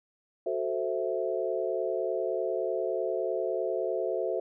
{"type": "chord", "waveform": "sine", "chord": "F# half-diminished seventh", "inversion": "none", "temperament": "equal", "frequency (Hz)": [370, 440, 523.3, 659.3], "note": ["F#4", "A4", "C5", "E5"], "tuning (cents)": [0, 0, 0, 0], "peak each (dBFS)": -33, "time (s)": [0.46, 4.4], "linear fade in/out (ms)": 5, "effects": []}